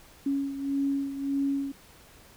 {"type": "beating tone pair", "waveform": "sine", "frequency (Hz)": [276.9, 278.6], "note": ["C#4", "C#4"], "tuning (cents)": [-2, 9], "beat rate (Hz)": 1.7, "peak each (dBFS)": [-27, -33], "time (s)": [0.26, 1.72], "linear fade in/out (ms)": 5, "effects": ["pink hiss -54 dBFS RMS until 2.36 s"]}